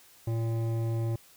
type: tone with hard clipping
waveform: triangle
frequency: 114.1 Hz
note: A#2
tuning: 37 cents flat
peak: -29 dBFS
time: 0.27-1.16 s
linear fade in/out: 5 ms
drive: 16 dB
effects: white hiss -57 dBFS RMS until 1.36 s